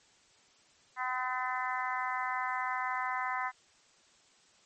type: harmonic tone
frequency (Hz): 254.2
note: C4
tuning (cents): -50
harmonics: 3 / 4 / 5 / 6 / 7 / 8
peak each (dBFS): -38 / -35 / -39 / -42 / -40 / -40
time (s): 0.96-3.52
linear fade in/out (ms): 50
effects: white hiss -64 dBFS RMS until 4.65 s + MP3 32 kbps